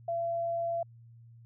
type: tone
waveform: sine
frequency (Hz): 677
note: E5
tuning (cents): +46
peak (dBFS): -29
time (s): 0.08-0.83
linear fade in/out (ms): 5
effects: added 116 Hz sine -51 dBFS peak until 1.45 s